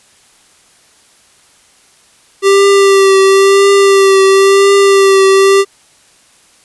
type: tone with vibrato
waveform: square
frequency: 392 Hz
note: G4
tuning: in tune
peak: -5 dBFS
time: 2.42-5.65 s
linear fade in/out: 50 ms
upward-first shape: triangle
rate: 0.97 Hz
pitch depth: 28 cents each way
effects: white hiss -47 dBFS RMS until 6.64 s + resampled to 24000 Hz